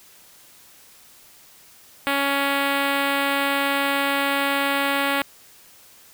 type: tone with notch filter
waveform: 5% pulse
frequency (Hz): 279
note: C#4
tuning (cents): +11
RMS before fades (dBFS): -22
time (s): 2.07-5.22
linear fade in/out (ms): 0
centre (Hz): 6600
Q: 0.61
effects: white hiss -50 dBFS RMS until 6.13 s